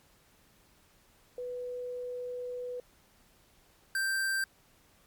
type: tone pair in turn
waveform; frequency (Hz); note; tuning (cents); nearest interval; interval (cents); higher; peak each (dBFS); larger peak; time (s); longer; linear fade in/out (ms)
sine / square; 494.3 / 1569.3; B4 / G6; +1 / +1; octave + minor sixth; 2000; second; -35 / -29; second; 1.38-2.8 / 3.95-4.44; first; 2
effects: pink hiss -64 dBFS RMS until 5.06 s + MP3 96 kbps

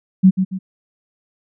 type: tone with echo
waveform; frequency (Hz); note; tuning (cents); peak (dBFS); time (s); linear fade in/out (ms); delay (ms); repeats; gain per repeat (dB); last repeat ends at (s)
sine; 188.3; F#3; +31; -5; 0.23-0.31; 20; 140; 2; -8; 0.59
effects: none

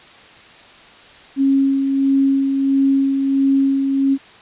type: tone with tremolo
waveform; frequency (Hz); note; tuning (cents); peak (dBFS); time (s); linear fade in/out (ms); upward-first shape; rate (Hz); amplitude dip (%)
sine; 272.6; C#4; -29; -11; 1.36-4.18; 50; sine; 1.5; 40
effects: white hiss -43 dBFS RMS until 4.41 s + resampled to 8000 Hz

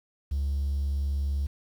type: tone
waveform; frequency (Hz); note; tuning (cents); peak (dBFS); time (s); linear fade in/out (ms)
triangle; 70.1; C#2; +20; -22; 0.31-1.47; 10
effects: tanh soft clip ceiling -21 dBFS + 9-bit

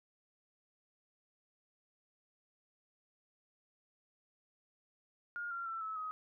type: tone with pitch steps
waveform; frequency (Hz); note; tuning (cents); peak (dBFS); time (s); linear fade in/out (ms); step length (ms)
sine; 1420 / 1378.8 / 1338.8 / 1299.9 / 1262.2; F6 / F6 / E6 / E6 / D#6; +28 / -23 / +26 / -25 / +24; -38; 5.36-6.11; 0; 150
effects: none

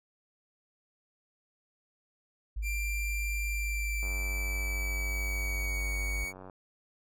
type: tone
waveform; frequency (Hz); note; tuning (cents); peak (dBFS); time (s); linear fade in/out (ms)
sine; 52.4; G#1; +16; -31; 2.56-6.25; 10
type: tone with pitch glide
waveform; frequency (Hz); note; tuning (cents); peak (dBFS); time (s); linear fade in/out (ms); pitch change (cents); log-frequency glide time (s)
45% pulse; 2368 to 2243; D7 to C#7; +14 to +20; -34; 2.62-6.33; 50; -94; 3.48-5.86
type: click train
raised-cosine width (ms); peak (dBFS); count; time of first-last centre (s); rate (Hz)
1; -33; 232; 4.03-6.498; 93.6
effects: none

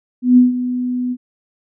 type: tone with ADSR envelope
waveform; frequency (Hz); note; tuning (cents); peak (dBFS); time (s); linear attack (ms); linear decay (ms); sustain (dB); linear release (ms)
sine; 248.8; B3; +13; -4; 0.22-1.17; 150; 150; -13; 52
effects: none

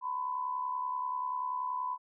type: tone with amplitude modulation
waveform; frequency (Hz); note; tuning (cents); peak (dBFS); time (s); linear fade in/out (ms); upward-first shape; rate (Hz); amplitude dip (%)
sine; 1003; B5; +26; -29; 0.01-1.98; 50; sine; 70.4; 60
effects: none

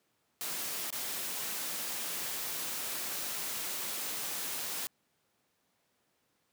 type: noise with dropouts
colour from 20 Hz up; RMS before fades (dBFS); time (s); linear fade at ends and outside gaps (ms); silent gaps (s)
white; -37; 0.41-4.87; 0; 0.904-0.926
effects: pink hiss -75 dBFS RMS until 6.52 s + high-pass 150 Hz 12 dB/octave

